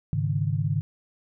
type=chord; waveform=sine; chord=Ab suspended fourth; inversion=none; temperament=equal; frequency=103.83 / 138.59 / 155.56 Hz; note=Ab2 / Db3 / Eb3; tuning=0 / 0 / 0 cents; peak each=-27 dBFS; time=0.13-0.81 s; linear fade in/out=0 ms; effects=none